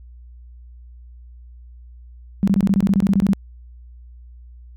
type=tone bursts; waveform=sine; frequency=196 Hz; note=G3; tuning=in tune; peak=-12 dBFS; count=14; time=2.43-3.333 s; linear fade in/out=0 ms; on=45 ms; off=21 ms; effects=added 60 Hz sine -39 dBFS peak until 4.76 s